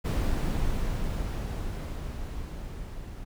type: noise with level ramp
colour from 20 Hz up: brown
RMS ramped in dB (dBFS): -25 to -40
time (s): 0.04-3.25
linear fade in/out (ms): 20
effects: none